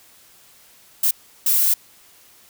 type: noise bursts at uneven times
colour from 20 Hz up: violet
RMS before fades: -17 dBFS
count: 2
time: 1.03-1.11 / 1.46-1.74 s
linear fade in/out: 5 ms
effects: white hiss -51 dBFS RMS until 2.49 s